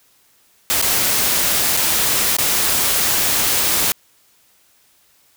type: noise with dropouts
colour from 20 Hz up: white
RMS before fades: -17 dBFS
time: 0.7-3.92 s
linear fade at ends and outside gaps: 1 ms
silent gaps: 0.816-0.824 / 1.768-1.772 / 2.367-2.385 s
effects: white hiss -56 dBFS RMS until 5.36 s